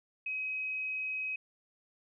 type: tone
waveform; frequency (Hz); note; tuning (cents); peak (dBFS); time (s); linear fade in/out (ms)
sine; 2536; D#7; +32; -33; 0.26-1.36; 5
effects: none